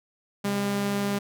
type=tone pair together; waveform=sawtooth; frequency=130.81 / 201.5 Hz; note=C3 / G3; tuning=0 / +48 cents; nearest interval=perfect fifth; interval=748 cents; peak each=-32 / -21 dBFS; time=0.44-1.19 s; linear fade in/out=10 ms; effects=none